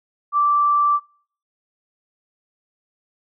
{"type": "tone", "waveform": "sine", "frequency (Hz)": 1169, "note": "D6", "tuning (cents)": -8, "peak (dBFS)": -14, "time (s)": [0.32, 1], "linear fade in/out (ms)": 50, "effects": ["noise-tail reverb RT60 0.5 s tail -24 dB re dry"]}